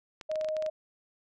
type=clicks; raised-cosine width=0.2 ms; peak=-25 dBFS; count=9; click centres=0.212 / 0.315 / 0.357 / 0.412 / 0.446 / 0.487 / 0.567 / 0.624 / 0.663 s
type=tone; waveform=sine; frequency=622.3 Hz; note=D#5; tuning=in tune; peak=-29 dBFS; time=0.29-0.7 s; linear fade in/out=10 ms
effects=none